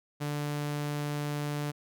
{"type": "tone", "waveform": "sawtooth", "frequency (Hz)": 146.83, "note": "D3", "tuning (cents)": 0, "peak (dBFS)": -27, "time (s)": [0.2, 1.72], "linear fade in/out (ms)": 20, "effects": []}